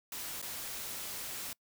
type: noise with dropouts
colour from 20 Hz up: white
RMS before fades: -41 dBFS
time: 0.12-1.53 s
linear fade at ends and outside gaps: 2 ms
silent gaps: 0.417-0.425 s
effects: noise-tail reverb RT60 0.1 s tail -25 dB re dry